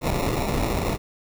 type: noise with sample-and-hold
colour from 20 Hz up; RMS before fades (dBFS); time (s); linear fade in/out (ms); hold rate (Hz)
pink; -24; 0.01-0.98; 50; 1575
effects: none